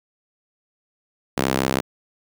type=tone with high-pass filter; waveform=sawtooth; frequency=66.1 Hz; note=C2; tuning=18 cents sharp; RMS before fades=-22 dBFS; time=1.37-1.81 s; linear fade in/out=10 ms; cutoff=230 Hz; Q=0.74; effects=none